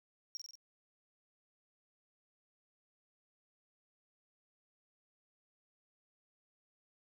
triangle tone with echo, 5588 Hz, F8, in tune, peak -39 dBFS, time 0.35-0.37 s, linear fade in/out 0 ms, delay 46 ms, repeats 4, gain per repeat -3 dB, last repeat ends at 0.554 s, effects none

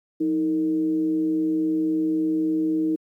sine tone with frequency modulation, 315.9 Hz, D#4, 26 cents sharp, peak -19 dBFS, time 0.2-2.96 s, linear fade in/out 10 ms, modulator 140 Hz, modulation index 0.38, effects high-pass 200 Hz 12 dB/octave + 10-bit

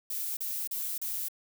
violet noise bursts, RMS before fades -34 dBFS, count 4, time 0.1-1.285 s, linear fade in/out 5 ms, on 270 ms, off 35 ms, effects none

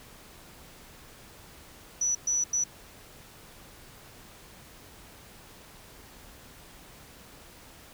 sine tone bursts at uneven times, 5920 Hz, F#8, in tune, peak -24 dBFS, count 3, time 2.01-2.15 / 2.27-2.44 / 2.53-2.64 s, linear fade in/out 5 ms, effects pink hiss -51 dBFS RMS until 7.93 s

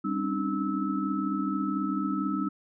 sine tone cluster, 197.2 / 265.9 / 279.8 / 304.1 / 1303 Hz, G3 / C4 / C#4 / D#4 / E6, +11 / +28 / +16 / -40 / -20 cents, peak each -31 / -33 / -38 / -31 / -34 dBFS, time 0.04-2.49 s, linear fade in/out 10 ms, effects none

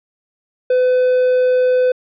triangle tone, 505 Hz, B4, 39 cents sharp, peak -9 dBFS, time 0.7-1.92 s, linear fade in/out 5 ms, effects resampled to 11025 Hz

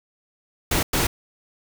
pink noise bursts at uneven times, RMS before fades -21 dBFS, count 2, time 0.71-0.83 / 0.93-1.07 s, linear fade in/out 5 ms, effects none

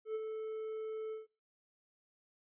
triangle tone with ADSR envelope, 437.8 Hz, A4, 9 cents flat, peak -31 dBFS, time 0.05-1.27 s, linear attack 100 ms, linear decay 31 ms, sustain -5 dB, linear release 150 ms, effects noise-tail reverb RT60 0.3 s tail -22 dB re dry + resampled to 8000 Hz

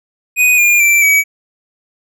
square tone with pitch steps, 2489 / 2415 / 2344 / 2275 Hz, D#7 / D7 / D7 / C#7, 0 / +48 / -4 / +44 cents, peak -8 dBFS, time 0.36-1.24 s, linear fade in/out 50 ms, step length 220 ms, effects none

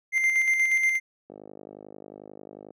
triangle tone with tremolo, 2092 Hz, C7, 1 cent flat, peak -17 dBFS, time 0.12-1 s, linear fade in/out 50 ms, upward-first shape square, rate 8.4 Hz, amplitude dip 40%
click train, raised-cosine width 2 ms, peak -26 dBFS, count 73, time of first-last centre 1.3-2.706 s, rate 51.2 Hz
effects high-pass 300 Hz 12 dB/octave

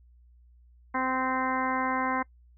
harmonic tone with a mistuned harmonic, 259.2 Hz, C4, 16 cents flat, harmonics 1 / 2 / 3 / 4 / 5 / 6 / 7 / 8, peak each -32 / -37 / -33 / -30 / -39 / -36 / -38 / -38 dBFS, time 0.94-2.23 s, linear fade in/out 10 ms, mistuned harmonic 7, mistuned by +18 cents, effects noise-tail reverb RT60 0.1 s tail -24 dB re dry + added 60 Hz sine -54 dBFS peak until 2.57 s

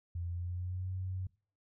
sine tone with pitch glide, 86.4 to 93.14 Hz, F2 to F#2, -18 to +12 cents, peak -35 dBFS, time 0.15-1.27 s, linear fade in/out 5 ms, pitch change +130 cents, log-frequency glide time 0.29-0.9 s, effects noise-tail reverb RT60 0.4 s tail -22 dB re dry

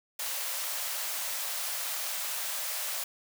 white high-pass noise, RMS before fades -34 dBFS, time 0.19-3.04 s, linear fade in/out 5 ms, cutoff 510 Hz, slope 96 dB/octave, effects none

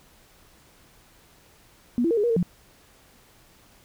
sine tone with pitch steps, 241.3 / 334.9 / 464 / 413.4 / 475.9 / 455.8 / 176.8 Hz, B3 / E4 / A#4 / G#4 / A#4 / A#4 / F3, -40 / +27 / -8 / -8 / +36 / -39 / +22 cents, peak -19 dBFS, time 1.98-2.428 s, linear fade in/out 0 ms, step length 64 ms, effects pink hiss -56 dBFS RMS until 3.84 s

